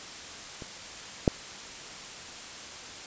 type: clicks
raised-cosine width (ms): 2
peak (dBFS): -27 / -6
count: 2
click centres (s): 0.622 / 1.278
effects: white hiss -42 dBFS RMS until 3.06 s + resampled to 16000 Hz